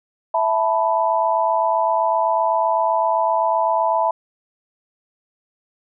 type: chord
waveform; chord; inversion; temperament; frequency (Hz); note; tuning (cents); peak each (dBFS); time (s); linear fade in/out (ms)
sine; E suspended fourth; none; equal; 659.3 / 880 / 987.8; E5 / A5 / B5; 0 / 0 / 0; -20; 0.34-4.11; 5
effects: none